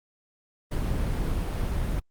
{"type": "noise", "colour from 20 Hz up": "brown", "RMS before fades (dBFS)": -27, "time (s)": [0.71, 2], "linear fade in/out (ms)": 10, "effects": ["Opus 32 kbps"]}